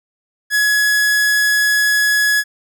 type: tone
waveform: 45% pulse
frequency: 1686 Hz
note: G#6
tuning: 26 cents sharp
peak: -12 dBFS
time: 0.5-2.44 s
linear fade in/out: 50 ms
effects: none